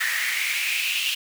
pink noise with high-pass filter sweep, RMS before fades -25 dBFS, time 0-1.15 s, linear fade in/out 10 ms, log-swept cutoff 1800 to 2900 Hz, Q 5.9, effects none

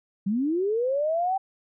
sine linear sweep, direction up, 185 to 784 Hz, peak -22 dBFS, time 0.26-1.38 s, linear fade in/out 10 ms, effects none

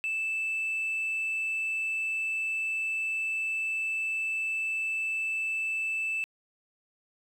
sine tone, 2637 Hz, E7, in tune, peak -26 dBFS, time 0.04-6.24 s, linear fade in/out 0 ms, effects tanh soft clip ceiling -26 dBFS + 10-bit

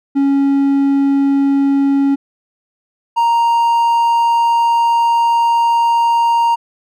triangle tone pair in turn, 277.2 / 932.4 Hz, C#4 / A#5, 0 / 0 cents, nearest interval octave + major sixth, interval 2100 cents, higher second, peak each -8 dBFS, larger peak neither, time 0.15-2.16 / 3.16-6.56 s, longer second, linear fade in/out 20 ms, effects none

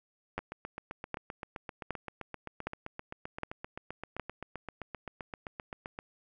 two click trains, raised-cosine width 0.5 ms, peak -18 / -24 dBFS, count 6 / 44, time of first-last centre 0.38-4.197 / 0.39-5.989 s, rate 1.31 / 7.68 Hz, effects none

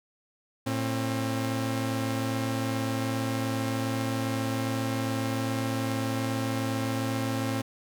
sawtooth tone pair together, 112.34 / 267.2 Hz, A2 / C4, +36 / +36 cents, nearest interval octave + minor third, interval 1500 cents, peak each -26 dBFS, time 0.66-7.62 s, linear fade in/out 10 ms, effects none

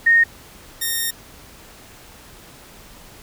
sine / 5% pulse tone pair in turn, 1850 / 1841 Hz, A#6 / A#6, -14 / -22 cents, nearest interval unison, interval 8 cents, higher first, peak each -10 dBFS, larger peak neither, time 0.06-0.24 / 0.81-1.11 s, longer second, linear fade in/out 10 ms, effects pink hiss -44 dBFS RMS until 3.22 s

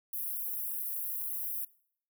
white high-pass noise, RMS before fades -36 dBFS, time 0.13-1.65 s, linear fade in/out 5 ms, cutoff 11000 Hz, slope 48 dB/octave, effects noise-tail reverb RT60 0.6 s tail -22 dB re dry

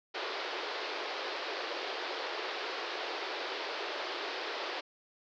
pink band-pass noise, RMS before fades -38 dBFS, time 0.14-4.81 s, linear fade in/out 10 ms, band 350 to 4900 Hz, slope 48 dB/octave, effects none

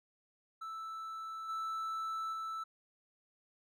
triangle tone with level steps, 1318.5 Hz, E6, in tune, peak -39 / -34 / -36 dBFS, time 0.61-2.64 s, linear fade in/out 10 ms, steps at 1.48 / 2.32 s, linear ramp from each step 20 ms, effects none

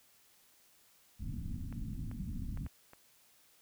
pink low-pass noise, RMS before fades -40 dBFS, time 1.19-2.68 s, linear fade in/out 20 ms, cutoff 260 Hz, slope 48 dB/octave
clicks, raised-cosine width 0.5 ms, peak -37 dBFS, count 5, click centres 1.726 / 2.114 / 2.574 / 2.664 / 2.934 s
effects white hiss -66 dBFS RMS until 3.61 s

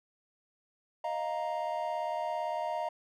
triangle chord, Eb suspended second, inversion none, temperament just, 622.3 / 700 / 933.4 Hz, Eb5 / F5 / Bb5, 0 / +4 / +2 cents, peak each -34 dBFS, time 1.04-2.89 s, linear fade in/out 5 ms, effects none

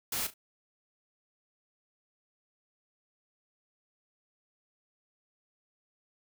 white noise with echo, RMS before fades -33 dBFS, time 0.12-0.27 s, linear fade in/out 5 ms, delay 35 ms, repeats 2, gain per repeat -13 dB, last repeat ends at 0.34 s, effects none

